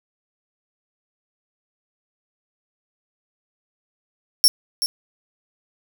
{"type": "tone with echo", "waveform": "sawtooth", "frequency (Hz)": 5460, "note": "F8", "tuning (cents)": -40, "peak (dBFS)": -7, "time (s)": [4.44, 4.48], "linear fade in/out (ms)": 0, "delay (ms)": 380, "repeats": 1, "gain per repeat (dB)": -10, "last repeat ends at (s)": 4.86, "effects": []}